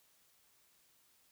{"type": "silence", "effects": ["white hiss -70 dBFS RMS until 1.31 s"]}